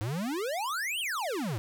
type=exponential two-way sweep; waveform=square; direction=up then down; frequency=99.3 to 3279 to 99.3 Hz; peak=-31 dBFS; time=0.01-1.58 s; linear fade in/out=0 ms; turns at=1 s; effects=none